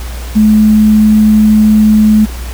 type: tone with quantisation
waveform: sine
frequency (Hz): 214.4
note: A3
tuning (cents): -45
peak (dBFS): -3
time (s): 0.35-2.26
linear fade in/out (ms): 20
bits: 5
effects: added 60 Hz sine -19 dBFS peak until 2.53 s + pink hiss -29 dBFS RMS until 2.53 s